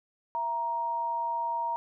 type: tone pair together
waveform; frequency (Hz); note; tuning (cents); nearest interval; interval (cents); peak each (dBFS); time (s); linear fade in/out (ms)
sine; 667.3 / 938; E5 / A#5; +21 / +11; tritone; 590; -39 / -28; 0.35-1.76; 0
effects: none